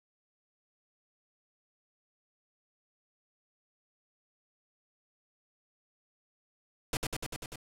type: noise with echo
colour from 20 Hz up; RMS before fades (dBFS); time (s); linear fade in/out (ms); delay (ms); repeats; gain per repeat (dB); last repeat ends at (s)
pink; -31; 6.93-6.97; 2; 98; 6; -2; 7.558
effects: low-pass 12000 Hz 12 dB/octave